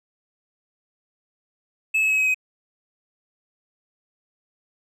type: tone with pitch steps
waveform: triangle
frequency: 2600 / 2581 / 2561 / 2542 / 2523 Hz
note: E7 / E7 / D#7 / D#7 / D#7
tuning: -24 / -37 / +49 / +36 / +23 cents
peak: -16 dBFS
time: 1.94-2.345 s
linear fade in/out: 10 ms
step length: 81 ms
effects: none